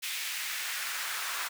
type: noise with high-pass filter sweep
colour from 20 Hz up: pink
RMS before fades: -35 dBFS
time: 0.02-1.49 s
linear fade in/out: 20 ms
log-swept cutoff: 2500 to 1200 Hz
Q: 1.5
effects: none